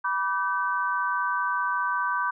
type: tone cluster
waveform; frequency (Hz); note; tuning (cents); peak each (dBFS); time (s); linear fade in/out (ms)
sine; 980 / 1165 / 1534; B5 / D6 / G6; -14 / -14 / -38; -28; 0.04-2.31; 10
effects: none